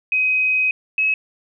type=tone pair in turn; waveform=sine; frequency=2522 / 2568 Hz; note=D#7 / E7; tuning=+23 / -46 cents; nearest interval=unison; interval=31 cents; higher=second; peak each=-15 dBFS; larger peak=neither; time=0.12-0.71 / 0.98-1.14 s; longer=first; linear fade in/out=2 ms; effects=none